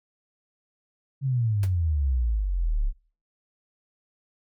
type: exponential sweep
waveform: sine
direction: down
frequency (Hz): 140.5 to 32.63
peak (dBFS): -21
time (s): 1.21-2.93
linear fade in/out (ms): 50
type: noise with exponential decay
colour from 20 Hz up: pink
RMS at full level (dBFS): -33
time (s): 1.63-1.71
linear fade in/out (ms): 2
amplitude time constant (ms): 17
effects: noise-tail reverb RT60 0.4 s tail -18 dB re dry + MP3 96 kbps